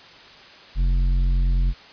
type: tone with tanh clipping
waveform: sine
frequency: 44.7 Hz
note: F1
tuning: 41 cents sharp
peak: -18 dBFS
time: 0.75-1.74 s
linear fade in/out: 50 ms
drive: 9 dB
effects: white hiss -45 dBFS RMS until 1.92 s + resampled to 11025 Hz